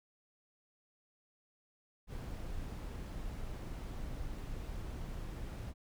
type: noise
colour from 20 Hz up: brown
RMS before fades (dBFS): -42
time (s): 2.07-5.74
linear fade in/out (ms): 50
effects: none